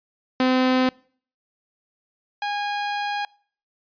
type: tone pair in turn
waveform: sawtooth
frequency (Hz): 256.8 / 820.5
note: C4 / G#5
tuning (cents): -32 / -21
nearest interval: octave + minor sixth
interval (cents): 2011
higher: second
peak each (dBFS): -13 / -20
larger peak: first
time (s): 0.4-0.89 / 2.42-3.25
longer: second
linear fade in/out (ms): 2
effects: noise-tail reverb RT60 0.5 s tail -25 dB re dry + resampled to 11025 Hz